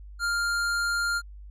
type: tone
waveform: square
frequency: 1400 Hz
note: F6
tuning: 4 cents sharp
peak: -25 dBFS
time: 0.19-1.22 s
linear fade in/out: 50 ms
effects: added 50 Hz sine -41 dBFS peak until 1.5 s + low-pass 10000 Hz 12 dB/octave